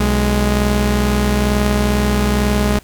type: tone pair together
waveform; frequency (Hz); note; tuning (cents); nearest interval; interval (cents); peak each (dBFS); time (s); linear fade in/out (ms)
sawtooth; 62.22 / 207.7; B1 / G#3; +14 / 0; octave + major sixth; 2086; -12; 0-2.79; 5
effects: pink hiss -46 dBFS RMS until 2.83 s